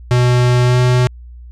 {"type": "tone with pitch glide", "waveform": "square", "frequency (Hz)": [123.47, 124.83], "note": ["B2", "B2"], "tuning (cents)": [0, 19], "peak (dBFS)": -10, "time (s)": [0.11, 1.07], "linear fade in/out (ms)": 0, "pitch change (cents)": 19, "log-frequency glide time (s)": [0.63, 0.78], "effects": ["added 60 Hz sine -32 dBFS peak until 1.51 s", "low-pass 7000 Hz 12 dB/octave"]}